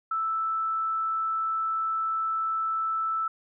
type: tone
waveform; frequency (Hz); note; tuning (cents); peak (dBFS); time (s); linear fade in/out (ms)
sine; 1318.5; E6; 0; -25; 0.11-3.28; 5
effects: none